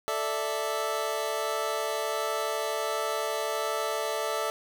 25% pulse chord, A suspended fourth, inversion none, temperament equal, 440 / 587.3 / 659.3 Hz, A4 / D5 / E5, 0 / 0 / 0 cents, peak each -29 dBFS, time 0.08-4.5 s, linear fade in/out 0 ms, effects none

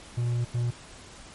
triangle tone bursts at uneven times, 120 Hz, B2, 49 cents flat, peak -22 dBFS, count 2, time 0.17-0.45 / 0.54-0.71 s, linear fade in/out 10 ms, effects pink hiss -47 dBFS RMS until 1.34 s + MP3 48 kbps

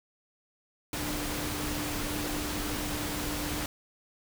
sine tone in noise, 297.7 Hz, D4, 24 cents sharp, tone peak -37 dBFS, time 0.93-3.66 s, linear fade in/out 2 ms, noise pink, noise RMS -34 dBFS, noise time 0.93-3.66 s, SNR -6 dB, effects none

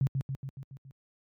sine tone with echo, 135.1 Hz, C#3, 44 cents flat, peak -22 dBFS, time 0.01-0.07 s, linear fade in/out 0 ms, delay 140 ms, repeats 6, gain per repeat -4 dB, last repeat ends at 0.91 s, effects high-pass 80 Hz 12 dB/octave + MP3 96 kbps

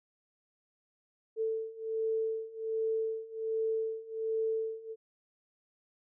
sine beating tone pair, 443.6 / 444.9 Hz, A4 / A4, +14 / +19 cents, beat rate 1.3 Hz, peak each -35 / -33 dBFS, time 1.36-4.96 s, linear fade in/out 50 ms, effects none

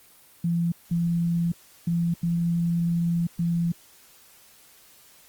sine tone bursts at uneven times, 170 Hz, F3, 46 cents flat, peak -21 dBFS, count 5, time 0.44-0.72 / 0.91-1.52 / 1.87-2.14 / 2.23-3.27 / 3.39-3.72 s, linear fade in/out 5 ms, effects white hiss -54 dBFS RMS until 5.28 s + Opus 24 kbps

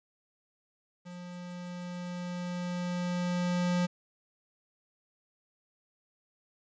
square tone with level ramp, 177.5 Hz, F3, 28 cents sharp, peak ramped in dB -43 to -26 dBFS, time 1.05-3.87 s, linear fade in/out 20 ms, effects resampled to 16000 Hz + 11-bit

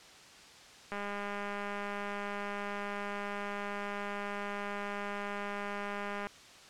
click train, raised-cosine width 0.5 ms, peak -24 dBFS, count 1087, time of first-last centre 0.92-6.27 s, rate 203 Hz, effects white hiss -54 dBFS RMS until 6.69 s + low-pass 6000 Hz 12 dB/octave

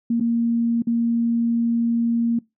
sine tone with dropouts, 233.1 Hz, A#3, in tune, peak -17 dBFS, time 0.1-2.39 s, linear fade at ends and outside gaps 5 ms, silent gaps 0.2-0.207 / 0.822-0.87 s, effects noise-tail reverb RT60 0.2 s tail -23 dB re dry

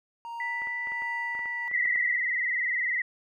triangle tone with tremolo, 932.3 Hz, A#5, in tune, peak -32 dBFS, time 0.25-1.68 s, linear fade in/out 0 ms, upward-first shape sine, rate 1.4 Hz, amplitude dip 55%
sine tone with pitch glide, 1975.5 to 1956.2 Hz, B6 to B6, 0 to -17 cents, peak -30 dBFS, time 0.4-2.16 s, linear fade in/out 2 ms, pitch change -17 cents, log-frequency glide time 0.91-1.89 s
clicks, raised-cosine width 0.5 ms, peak -31 dBFS, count 11, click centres 0.619 / 0.672 / 0.872 / 0.92 / 1.021 / 1.351 / 1.392 / 1.457 / 1.714 / 1.855 / 1.958 s
sine tone with vibrato, 1975.5 Hz, B6, in tune, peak -25 dBFS, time 1.73-3.02 s, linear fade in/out 5 ms, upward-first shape sine, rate 20 Hz, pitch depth 82 cents each way
effects none

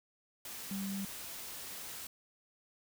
sine tone in noise, 196 Hz, G3, in tune, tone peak -36 dBFS, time 0.71-1.05 s, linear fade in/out 2 ms, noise white, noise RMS -45 dBFS, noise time 0.45-2.07 s, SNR +6 dB, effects none

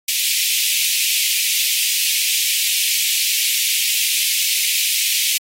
pink high-pass noise, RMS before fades -19 dBFS, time 0.08-5.38 s, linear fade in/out 5 ms, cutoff 2300 Hz, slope 48 dB/octave, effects AAC 48 kbps

